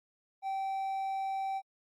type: tone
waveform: triangle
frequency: 775 Hz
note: G5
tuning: 20 cents flat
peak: -30 dBFS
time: 0.42-1.62 s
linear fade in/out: 50 ms
effects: AAC 64 kbps